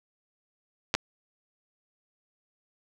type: clicks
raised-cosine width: 0.2 ms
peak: -7 dBFS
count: 2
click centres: 0.941 / 0.95 s
effects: none